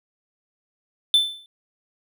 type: tone with exponential decay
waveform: triangle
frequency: 3529 Hz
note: A7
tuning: 4 cents sharp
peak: -9 dBFS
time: 1.14-1.46 s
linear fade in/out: 1 ms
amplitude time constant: 69 ms
effects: none